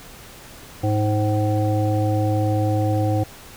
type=harmonic tone with a mistuned harmonic; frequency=105.2 Hz; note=G#2; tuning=23 cents sharp; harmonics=1 / 3 / 5 / 7; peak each=-19 / -24 / -26 / -27 dBFS; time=0.83-3.24 s; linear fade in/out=10 ms; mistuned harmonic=7; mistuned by=+52 cents; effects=pink hiss -42 dBFS RMS until 3.56 s